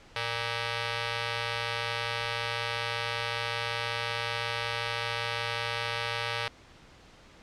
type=ring-modulated tone; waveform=5% pulse; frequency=350.6 Hz; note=F4; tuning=7 cents sharp; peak=-15 dBFS; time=0.16-6.48 s; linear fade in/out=2 ms; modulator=238 Hz; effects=pink hiss -54 dBFS RMS until 7.42 s + low-pass 5000 Hz 12 dB/octave